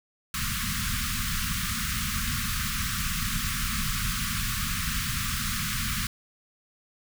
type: band-stop noise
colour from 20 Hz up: pink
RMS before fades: -29 dBFS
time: 0.34-6.07 s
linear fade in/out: 2 ms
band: 240 to 1100 Hz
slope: 96 dB/octave
effects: none